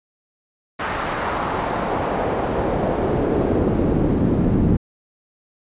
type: noise with band-pass filter sweep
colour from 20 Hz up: brown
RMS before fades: -20 dBFS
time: 0.79-4.77 s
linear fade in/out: 10 ms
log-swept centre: 1400 to 220 Hz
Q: 1.2
effects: resampled to 8000 Hz